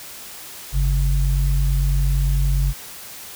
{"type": "tone pair together", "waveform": "sine", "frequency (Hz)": [48.84, 138], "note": ["G1", "C#3"], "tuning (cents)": [-6, -7], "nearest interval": "octave + tritone", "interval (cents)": 1799, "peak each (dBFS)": [-16, -22], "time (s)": [0.72, 2.74], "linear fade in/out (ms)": 50, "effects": ["white hiss -37 dBFS RMS until 3.35 s"]}